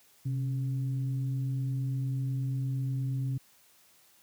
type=tone with frequency modulation; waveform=sine; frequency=130.81 Hz; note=C3; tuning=in tune; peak=-28 dBFS; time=0.25-3.38 s; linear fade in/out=10 ms; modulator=145 Hz; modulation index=0.42; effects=white hiss -62 dBFS RMS until 4.22 s + high-pass 60 Hz 12 dB/octave